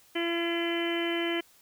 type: harmonic tone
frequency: 339 Hz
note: E4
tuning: 49 cents sharp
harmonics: 1 / 2 / 3 / 4 / 5 / 6 / 7 / 8 / 9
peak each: -29 / -37 / -43 / -44 / -39 / -37 / -39 / -45 / -36 dBFS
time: 0.15-1.41 s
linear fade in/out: 10 ms
effects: white hiss -60 dBFS RMS until 1.61 s